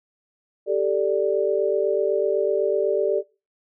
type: chord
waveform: sine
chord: G suspended second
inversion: none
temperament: equal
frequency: 392 / 440 / 587.3 Hz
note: G4 / A4 / D5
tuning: 0 / 0 / 0 cents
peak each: -23 dBFS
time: 0.66-3.23 s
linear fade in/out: 50 ms
effects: noise-tail reverb RT60 0.3 s tail -21 dB re dry